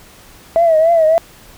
sine tone with vibrato, 653 Hz, E5, 17 cents flat, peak -7 dBFS, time 0.56-1.18 s, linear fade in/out 0 ms, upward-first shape triangle, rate 3.5 Hz, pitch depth 96 cents each way, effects tanh soft clip ceiling -3 dBFS + pink hiss -42 dBFS RMS until 1.57 s

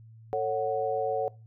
sine chord, F# minor, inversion first, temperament equal with one note detuned, 446.7 / 554.4 / 740 Hz, A4 / C#5 / F#5, +26 / 0 / 0 cents, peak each -30 dBFS, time 0.33-1.28 s, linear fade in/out 0 ms, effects noise-tail reverb RT60 0.3 s tail -21 dB re dry + added 112 Hz sine -48 dBFS peak until 1.46 s

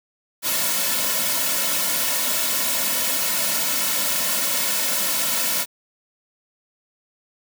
white noise with comb filter, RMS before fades -22 dBFS, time 0.42-5.66 s, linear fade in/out 50 ms, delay 2.5 ms, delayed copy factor -0.8, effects high-pass 200 Hz 12 dB/octave

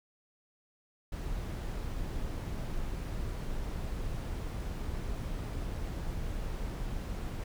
brown noise, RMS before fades -36 dBFS, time 1.12-7.44 s, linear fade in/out 5 ms, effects none

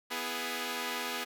5% pulse chord, E major, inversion second, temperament equal, 246.9 / 329.6 / 415.3 Hz, B3 / E4 / G#4, 0 / 0 / 0 cents, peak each -26 / -30 / -26 dBFS, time 0.1-1.25 s, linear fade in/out 20 ms, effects none

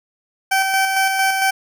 20% pulse tone with tremolo, 771 Hz, G5, 29 cents flat, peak -9 dBFS, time 0.51-1.51 s, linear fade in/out 10 ms, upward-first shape square, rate 4.4 Hz, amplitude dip 35%, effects none

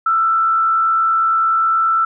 sine tone with frequency modulation, 1332 Hz, E6, 18 cents sharp, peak -12 dBFS, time 0.06-2.05 s, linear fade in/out 5 ms, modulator 81.2 Hz, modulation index 0.36, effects none

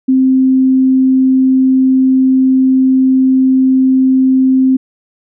sine tone, 261.6 Hz, C4, in tune, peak -6 dBFS, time 0.08-4.77 s, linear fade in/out 10 ms, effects none

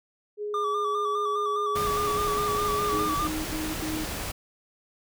sine tone, 416.8 Hz, G#4, 6 cents sharp, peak -29 dBFS, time 0.37-3.09 s, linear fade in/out 50 ms
triangle tone with vibrato, 1174.7 Hz, D6, in tune, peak -24 dBFS, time 0.54-3.27 s, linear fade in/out 2 ms, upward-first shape square, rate 4.9 Hz, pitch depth 40 cents each way
pink noise, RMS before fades -33 dBFS, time 1.75-4.32 s, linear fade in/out 10 ms
sine tone bursts, 311.7 Hz, D#4, 3 cents sharp, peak -30 dBFS, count 4, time 2.92-4.047 s, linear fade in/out 10 ms, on 230 ms, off 69 ms
effects none

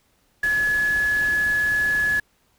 sine tone in noise, 1700 Hz, G#6, 40 cents sharp, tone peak -18 dBFS, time 0.43-2.2 s, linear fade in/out 5 ms, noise pink, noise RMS -36 dBFS, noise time 0.43-2.2 s, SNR +15 dB, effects pink hiss -64 dBFS RMS until 2.58 s

